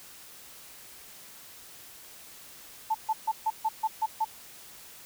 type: tone bursts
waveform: sine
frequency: 880 Hz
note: A5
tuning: in tune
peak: -23 dBFS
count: 8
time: 2.9-4.248 s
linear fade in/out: 10 ms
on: 46 ms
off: 140 ms
effects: white hiss -49 dBFS RMS until 5.05 s